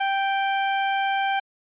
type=tone; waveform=sawtooth; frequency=784 Hz; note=G5; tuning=in tune; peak=-17 dBFS; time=0-1.4 s; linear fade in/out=10 ms; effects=resampled to 8000 Hz